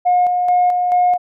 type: tone with tremolo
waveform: sine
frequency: 718 Hz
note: F5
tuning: 48 cents sharp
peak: -9 dBFS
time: 0.05-1.18 s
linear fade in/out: 20 ms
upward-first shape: square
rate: 2.3 Hz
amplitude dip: 40%
effects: tanh soft clip ceiling -7 dBFS